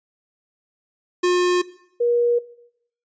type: tone pair in turn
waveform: square / sine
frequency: 357.8 / 477.6 Hz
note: F4 / A#4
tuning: +42 / +42 cents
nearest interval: perfect fourth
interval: 500 cents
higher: second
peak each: -16 dBFS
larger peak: neither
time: 1.23-1.62 / 2-2.39 s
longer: neither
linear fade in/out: 10 ms
effects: noise-tail reverb RT60 0.7 s tail -18 dB re dry + resampled to 16000 Hz